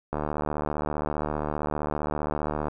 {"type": "click train", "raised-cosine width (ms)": 1, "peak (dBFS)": -14, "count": 193, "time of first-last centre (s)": [0.13, 2.683], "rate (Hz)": 75.2, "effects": []}